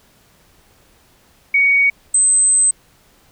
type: tone pair in turn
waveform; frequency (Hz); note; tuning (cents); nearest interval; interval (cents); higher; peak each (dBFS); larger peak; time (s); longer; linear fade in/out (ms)
sine; 2241 / 8196; C#7 / C9; +18 / -37; octave + minor seventh; 2245; second; -10; neither; 1.54-1.9 / 2.14-2.71; second; 5
effects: pink hiss -53 dBFS RMS until 3.31 s